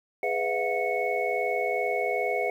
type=tone cluster; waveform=sine; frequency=414.9 / 497.4 / 659 / 719 / 2208 Hz; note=G#4 / B4 / E5 / F#5 / C#7; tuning=-2 / +12 / -1 / -50 / -7 cents; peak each=-31 dBFS; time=0.23-2.5 s; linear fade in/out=2 ms; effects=9-bit